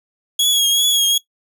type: tone with vibrato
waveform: sawtooth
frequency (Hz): 3322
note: G#7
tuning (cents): 0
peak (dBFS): -10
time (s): 0.39-1.18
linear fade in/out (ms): 5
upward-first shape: triangle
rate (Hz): 2.6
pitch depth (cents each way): 47
effects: noise-tail reverb RT60 0.1 s tail -18 dB re dry